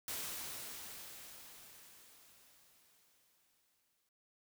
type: noise with exponential decay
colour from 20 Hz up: white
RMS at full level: -41 dBFS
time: 0.08-4.09 s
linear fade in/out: 1 ms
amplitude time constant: 870 ms
effects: none